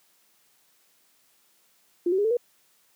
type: tone with pitch steps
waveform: sine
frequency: 348.7 / 378.1 / 409.9 / 444.4 / 481.9 Hz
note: F4 / F#4 / G#4 / A4 / B4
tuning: -3 / +38 / -23 / +17 / -43 cents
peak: -20 dBFS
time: 2.06-2.37 s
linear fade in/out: 5 ms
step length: 62 ms
effects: white hiss -64 dBFS RMS until 2.95 s + high-pass 150 Hz 12 dB/octave